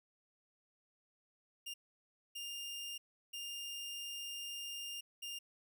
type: tone bursts at uneven times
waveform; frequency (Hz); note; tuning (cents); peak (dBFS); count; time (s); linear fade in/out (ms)
sawtooth; 2807; F7; +8; -39; 4; 1.66-1.74 / 2.35-2.98 / 3.33-5.01 / 5.22-5.39; 10
effects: none